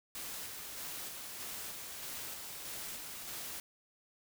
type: noise with tremolo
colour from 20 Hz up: white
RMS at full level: -43 dBFS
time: 0.15-3.6 s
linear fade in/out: 2 ms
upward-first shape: square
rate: 1.6 Hz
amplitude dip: 25%
effects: none